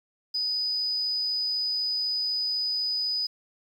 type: tone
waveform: sine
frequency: 4978 Hz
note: D#8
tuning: in tune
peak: -25 dBFS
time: 0.34-3.27 s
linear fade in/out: 10 ms
effects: 9-bit